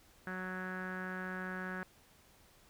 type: tone with low-pass filter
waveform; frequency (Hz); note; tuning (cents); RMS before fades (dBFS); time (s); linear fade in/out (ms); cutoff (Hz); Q
sawtooth; 185; F#3; 0; -41; 0.27-1.83; 0; 1600; 9.3
effects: pink hiss -64 dBFS RMS until 2.69 s